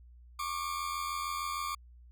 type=tone pair together; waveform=40% pulse; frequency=1100 / 1186.5 Hz; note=C#6 / D6; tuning=-14 / +17 cents; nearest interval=minor second; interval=131 cents; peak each=-37 / -35 dBFS; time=0.39-1.75 s; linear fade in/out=5 ms; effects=added 60 Hz sine -52 dBFS peak until 2.11 s